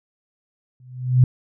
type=tone with exponential growth; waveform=sine; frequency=126.5 Hz; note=B2; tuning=42 cents sharp; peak=-7 dBFS; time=0.8-1.24 s; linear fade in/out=2 ms; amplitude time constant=95 ms; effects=none